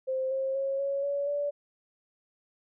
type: tone with pitch steps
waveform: sine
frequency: 523.3 / 533.7 / 544.3 / 555.1 / 566.1 / 577.3 Hz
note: C5 / C5 / C#5 / C#5 / C#5 / D5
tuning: 0 / +34 / -32 / +2 / +36 / -30 cents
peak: -27 dBFS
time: 0.07-1.51 s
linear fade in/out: 20 ms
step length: 240 ms
effects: none